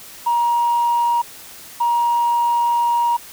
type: tone pair in turn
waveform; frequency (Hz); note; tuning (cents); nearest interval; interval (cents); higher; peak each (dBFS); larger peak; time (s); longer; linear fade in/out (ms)
sine; 947 / 947; A#5 / A#5; +27 / +27; unison; 0; neither; -13; neither; 0.26-1.22 / 1.8-3.17; second; 10
effects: tanh soft clip ceiling -11 dBFS + white hiss -39 dBFS RMS until 3.32 s